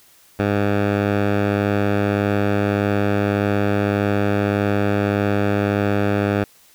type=tone with low-pass filter; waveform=10% pulse; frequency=101.7 Hz; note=G#2; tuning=36 cents flat; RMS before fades=-19 dBFS; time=0.39-6.44 s; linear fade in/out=5 ms; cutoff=2300 Hz; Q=0.79; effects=white hiss -52 dBFS RMS until 6.74 s